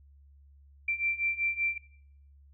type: beating tone pair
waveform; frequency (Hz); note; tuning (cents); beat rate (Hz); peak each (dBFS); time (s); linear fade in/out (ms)
sine; 2349 / 2354.2; D7 / D7; 0 / +4; 5.2; -33 / -30; 0.88-1.78; 5
effects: noise-tail reverb RT60 0.7 s tail -20 dB re dry + added 70 Hz sine -54 dBFS peak until 2.53 s

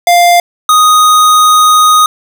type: tone pair in turn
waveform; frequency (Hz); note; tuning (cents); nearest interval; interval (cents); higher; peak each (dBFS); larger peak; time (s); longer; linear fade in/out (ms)
square; 698.5 / 1244.6; F5 / D#6; 0 / 0; minor seventh; 1000; second; -4; neither; 0.07-0.4 / 0.69-2.06; second; 2
effects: none

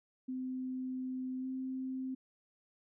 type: tone with pitch glide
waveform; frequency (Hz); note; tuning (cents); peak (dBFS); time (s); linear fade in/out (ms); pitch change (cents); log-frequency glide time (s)
sine; 257.4 to 260.8; C4 to C4; -28 to -5; -36; 0.28-2.15; 10; +23; 1.4-1.46
effects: none

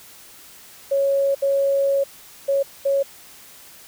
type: tone bursts at uneven times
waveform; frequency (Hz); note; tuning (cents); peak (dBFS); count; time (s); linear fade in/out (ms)
sine; 553; C#5; -4; -16; 4; 0.91-1.35 / 1.42-2.04 / 2.48-2.63 / 2.85-3.03; 10
effects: white hiss -45 dBFS RMS until 3.87 s

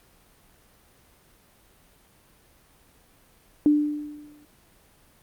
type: tone with exponential decay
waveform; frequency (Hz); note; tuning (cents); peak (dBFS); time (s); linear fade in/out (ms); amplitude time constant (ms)
sine; 296.8; D4; +18; -13; 3.66-4.45; 1; 170
effects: pink hiss -58 dBFS RMS until 5.22 s + Opus 32 kbps

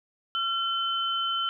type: tone pair together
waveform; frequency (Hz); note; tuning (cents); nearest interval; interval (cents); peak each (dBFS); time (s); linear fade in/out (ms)
sine; 1363 / 3060; F6 / G7; -43 / -42; octave + major second; 1401; -28; 0.35-1.49; 0
effects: none

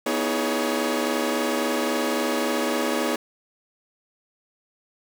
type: tone cluster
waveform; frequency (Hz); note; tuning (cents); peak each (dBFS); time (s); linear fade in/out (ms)
sawtooth; 245.1 / 316.4 / 340.1 / 416.6 / 561; B3 / D#4 / F4 / G#4 / C#5; -13 / +29 / -46 / +5 / +21; -24 / -24 / -32 / -25 / -24; 0.06-3.16; 5
effects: 8-bit

